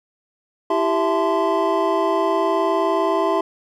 triangle tone cluster, 331.6 / 391.1 / 661 / 873 / 1035 Hz, E4 / G4 / E5 / A5 / C6, +10 / -4 / +5 / -14 / -19 cents, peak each -22 / -20 / -20 / -25 / -21 dBFS, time 0.7-3.41 s, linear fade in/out 5 ms, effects none

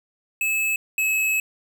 square tone pair in turn, 2600 / 2582 Hz, E7 / E7, -24 / -37 cents, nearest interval unison, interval 13 cents, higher first, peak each -21 / -20 dBFS, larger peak second, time 0.41-0.76 / 0.98-1.4 s, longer second, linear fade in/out 2 ms, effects none

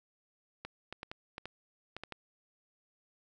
clicks, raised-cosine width 0.3 ms, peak -25 dBFS, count 9, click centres 0.65 / 0.926 / 1.031 / 1.115 / 1.381 / 1.456 / 1.966 / 2.036 / 2.123 s, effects none

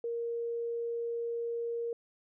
sine tone, 467.6 Hz, A#4, 5 cents sharp, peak -32 dBFS, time 0.04-1.93 s, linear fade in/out 2 ms, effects none

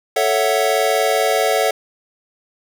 square chord, F# minor seventh, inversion first, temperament equal, 440 / 554.4 / 659.3 / 740 Hz, A4 / C#5 / E5 / F#5, 0 / 0 / 0 / 0 cents, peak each -21 dBFS, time 0.16-1.71 s, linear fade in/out 5 ms, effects none

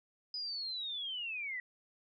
sine linear sweep, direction down, 5010 to 1917 Hz, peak -37 dBFS, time 0.34-1.6 s, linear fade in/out 2 ms, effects none

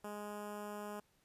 10% pulse tone with notch filter, 207.7 Hz, G#3, in tune, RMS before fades -45 dBFS, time 0.04-1 s, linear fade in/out 5 ms, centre 4000 Hz, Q 0.64, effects pink hiss -74 dBFS RMS until 1.24 s + resampled to 32000 Hz

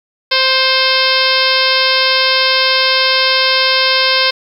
harmonic tone with a mistuned harmonic, 523.3 Hz, C5, in tune, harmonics 1 / 2 / 3 / 4 / 5 / 6 / 7 / 8 / 9 / 10, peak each -19 / -19 / -19 / -19 / -19 / -19 / -19 / -19 / -19 / -19 dBFS, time 0.31-4.31 s, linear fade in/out 10 ms, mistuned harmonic 4, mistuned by +22 cents, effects 7-bit

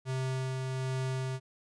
square tone with tremolo, 130.81 Hz, C3, in tune, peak -31 dBFS, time 0.05-1.4 s, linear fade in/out 50 ms, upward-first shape sine, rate 1.3 Hz, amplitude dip 25%, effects resampled to 22050 Hz

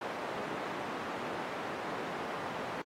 white band-pass noise, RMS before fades -39 dBFS, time 0.01-2.82 s, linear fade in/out 5 ms, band 200 to 1100 Hz, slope 12 dB/octave, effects AAC 48 kbps

